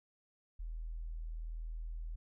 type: tone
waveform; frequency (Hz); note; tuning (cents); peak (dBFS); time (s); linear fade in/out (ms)
sine; 40.54; E1; -28; -39; 0.59-2.16; 10
effects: none